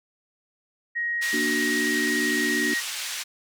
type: tone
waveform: sine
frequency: 1885 Hz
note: A#6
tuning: 19 cents sharp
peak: -24 dBFS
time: 0.95-2.81 s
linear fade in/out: 20 ms
type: band-pass noise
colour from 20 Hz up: pink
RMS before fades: -32 dBFS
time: 1.21-3.24 s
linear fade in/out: 20 ms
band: 2200 to 9400 Hz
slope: 12 dB/octave
type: chord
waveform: sine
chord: Bb augmented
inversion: none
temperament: equal with one note detuned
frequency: 233.1 / 293.7 / 371.5 Hz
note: Bb3 / D4 / F#4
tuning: 0 / 0 / +7 cents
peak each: -30 / -28 / -31 dBFS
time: 1.33-2.74 s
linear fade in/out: 5 ms
effects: none